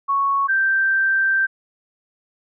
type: tone pair in turn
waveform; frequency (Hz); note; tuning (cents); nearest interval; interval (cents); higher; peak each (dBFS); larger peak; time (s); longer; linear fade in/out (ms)
sine; 1108 / 1566.9; C#6 / G6; -1 / -1; tritone; 600; second; -16 / -15; second; 0.08-0.48 / 0.48-1.47; second; 20
effects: none